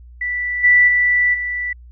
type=tone with level steps; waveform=sine; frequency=1969 Hz; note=B6; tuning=6 cents flat; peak=-19 / -8 / -12 / -20 dBFS; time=0.21-1.73 s; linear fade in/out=5 ms; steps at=0.63 / 0.87 / 1.33 s; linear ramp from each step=20 ms; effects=added 60 Hz sine -38 dBFS peak until 1.91 s